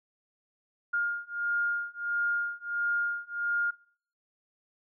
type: beating tone pair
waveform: sine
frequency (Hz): 1413 / 1414.5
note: F6 / F6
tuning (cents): +20 / +22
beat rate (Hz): 1.5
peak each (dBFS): -31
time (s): 0.93-3.71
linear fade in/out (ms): 10
effects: noise-tail reverb RT60 0.5 s tail -22 dB re dry